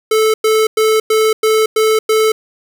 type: tone bursts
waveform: square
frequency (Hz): 436.9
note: A4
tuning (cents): -12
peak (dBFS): -10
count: 7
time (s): 0.11-2.32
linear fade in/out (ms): 5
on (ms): 230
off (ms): 100
effects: none